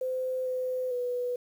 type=tone with pitch steps; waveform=sine; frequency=514 / 509 / 492.1 Hz; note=C5 / C5 / B4; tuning=-31 / -48 / -6 cents; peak=-28 dBFS; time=0.01-1.36 s; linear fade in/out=5 ms; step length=450 ms; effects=9-bit